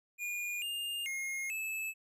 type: tone with pitch steps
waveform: square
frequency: 2432 / 2814 / 2145 / 2611 Hz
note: D#7 / F7 / C7 / E7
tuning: -40 / +12 / +42 / -17 cents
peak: -36 dBFS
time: 0.18-1.94 s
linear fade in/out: 50 ms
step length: 440 ms
effects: none